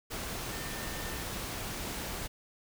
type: tone in noise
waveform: sine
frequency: 1800 Hz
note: A6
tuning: 39 cents sharp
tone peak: -47 dBFS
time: 0.51-1.24 s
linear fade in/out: 20 ms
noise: pink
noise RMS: -38 dBFS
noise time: 0.1-2.28 s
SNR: -12 dB
effects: none